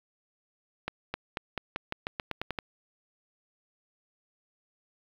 accelerating click train, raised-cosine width 0.3 ms, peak -15 dBFS, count 12, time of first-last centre 0.88-2.588 s, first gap 260 ms, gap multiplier 0.89, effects low-pass 4000 Hz 12 dB/octave + 8-bit

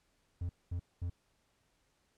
triangle tone bursts, 87.31 Hz, F2, in tune, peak -32 dBFS, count 3, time 0.41-1.099 s, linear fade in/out 5 ms, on 83 ms, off 220 ms, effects pink hiss -75 dBFS RMS until 2.17 s + low-pass 10000 Hz 12 dB/octave

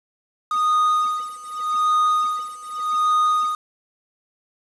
triangle tone with tremolo, 1237 Hz, D#6, 10 cents flat, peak -13 dBFS, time 0.51-3.55 s, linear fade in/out 2 ms, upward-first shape sine, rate 0.84 Hz, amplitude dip 90%, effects resampled to 24000 Hz + 7-bit

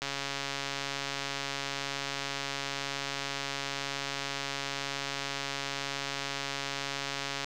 click train, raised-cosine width 0.2 ms, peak -16 dBFS, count 1033, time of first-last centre 0.02-7.444 s, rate 139 Hz, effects none

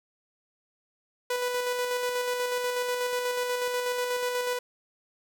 sawtooth tone with tremolo, 493.9 Hz, B4, in tune, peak -22 dBFS, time 1.3-4.59 s, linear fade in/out 5 ms, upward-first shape square, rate 8.2 Hz, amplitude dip 30%, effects none

